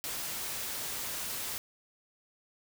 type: noise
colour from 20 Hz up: white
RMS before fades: -37 dBFS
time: 0.04-1.58 s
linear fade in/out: 0 ms
effects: none